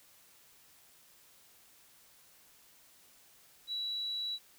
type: tone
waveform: sine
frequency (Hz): 3921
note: B7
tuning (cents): -13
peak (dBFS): -34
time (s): 3.67-4.39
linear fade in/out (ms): 50
effects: white hiss -62 dBFS RMS until 4.58 s